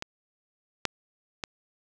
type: clicks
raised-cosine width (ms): 0.2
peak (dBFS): -16 / -7 / -14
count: 3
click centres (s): 0.024 / 0.853 / 1.438
effects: none